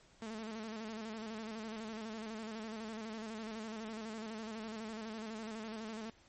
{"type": "tone with vibrato", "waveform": "sawtooth", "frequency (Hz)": 220, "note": "A3", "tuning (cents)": 0, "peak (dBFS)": -38, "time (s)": [0.22, 6.1], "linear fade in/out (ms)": 2, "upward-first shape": "square", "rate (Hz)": 12, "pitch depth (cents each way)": 47, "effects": ["pink hiss -65 dBFS RMS until 6.28 s", "MP3 32 kbps"]}